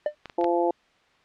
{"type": "tone with exponential decay", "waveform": "triangle", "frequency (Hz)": 600, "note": "D5", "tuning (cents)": 37, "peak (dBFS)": -16, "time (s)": [0.06, 0.15], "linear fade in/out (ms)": 2, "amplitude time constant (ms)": 18}
{"type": "clicks", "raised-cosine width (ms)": 0.2, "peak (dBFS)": [-18, -21, -23, -15], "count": 4, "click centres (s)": [0.257, 0.298, 0.412, 0.443]}
{"type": "harmonic tone", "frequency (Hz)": 172.3, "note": "F3", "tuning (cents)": -23, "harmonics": [2, 3, 4, 5], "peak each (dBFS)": [-24, -26, -27, -28], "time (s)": [0.38, 0.71], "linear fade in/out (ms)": 5}
{"effects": ["white hiss -61 dBFS RMS until 1.24 s", "low-pass 3000 Hz 12 dB/octave"]}